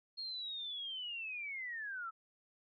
sine linear sweep, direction down, 4300 to 1289 Hz, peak -40 dBFS, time 0.17-2.11 s, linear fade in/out 20 ms, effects none

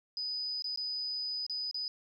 triangle tone with dropouts, 4983 Hz, D#8, 2 cents sharp, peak -30 dBFS, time 0.17-1.88 s, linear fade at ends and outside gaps 1 ms, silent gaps 0.622-0.643 / 0.76-0.774 / 1.465-1.497 / 1.712-1.744 s, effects tanh soft clip ceiling -32 dBFS

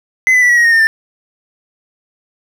triangle tone with pitch steps, 2039 / 2001 / 1962.7 / 1925.7 / 1889.3 / 1853.6 / 1818.6 / 1784.3 Hz, C7 / B6 / B6 / B6 / A#6 / A#6 / A#6 / A6, -45 / +22 / -11 / -44 / +23 / -10 / -43 / +24 cents, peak -5 dBFS, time 0.27-0.87 s, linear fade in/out 0 ms, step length 75 ms, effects none

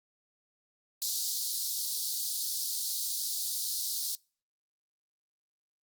pink high-pass noise, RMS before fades -33 dBFS, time 1.02-4.15 s, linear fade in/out 0 ms, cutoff 4000 Hz, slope 48 dB/octave, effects noise-tail reverb RT60 0.4 s tail -26 dB re dry + Opus 48 kbps

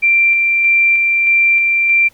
sine tone with tremolo, 2360 Hz, D7, 8 cents sharp, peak -8 dBFS, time 0.02-2.09 s, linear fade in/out 20 ms, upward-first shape square, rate 1.6 Hz, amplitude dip 25%, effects pink hiss -50 dBFS RMS until 2.13 s

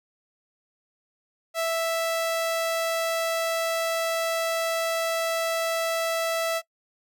sawtooth tone, 659.3 Hz, E5, in tune, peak -20 dBFS, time 1.54-6.62 s, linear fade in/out 50 ms, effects noise-tail reverb RT60 0.1 s tail -23 dB re dry

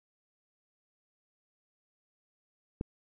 click, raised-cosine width 3 ms, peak -20 dBFS, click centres 2.811 s, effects none

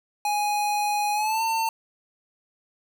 square tone with pitch glide, 830.6 to 900.6 Hz, G#5 to A5, 0 to +40 cents, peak -23 dBFS, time 0.25-1.69 s, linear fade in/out 2 ms, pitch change +140 cents, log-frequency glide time 1.13-1.42 s, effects none

